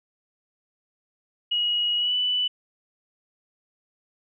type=tone with pitch glide; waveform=sine; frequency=2900 to 2980 Hz; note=F#7 to F#7; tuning=-35 to +12 cents; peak=-21 dBFS; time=1.51-2.48 s; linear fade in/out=10 ms; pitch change=+47 cents; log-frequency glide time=1.97-2.15 s; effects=none